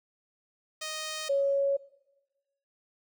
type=tone pair in turn; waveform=5% pulse / sine; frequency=622.3 / 555.7 Hz; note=D#5 / C#5; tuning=0 / +4 cents; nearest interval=major second; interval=196 cents; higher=first; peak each=-23 dBFS; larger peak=neither; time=0.81-1.29 / 1.29-1.77 s; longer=neither; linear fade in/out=10 ms; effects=noise-tail reverb RT60 1.0 s tail -19 dB re dry